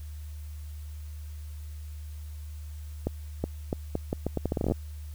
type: accelerating click train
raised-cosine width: 2 ms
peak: -14 dBFS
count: 17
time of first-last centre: 3.07-4.72 s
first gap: 370 ms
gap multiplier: 0.78
effects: added 75 Hz sine -37 dBFS peak until 5.14 s + white hiss -57 dBFS RMS until 5.14 s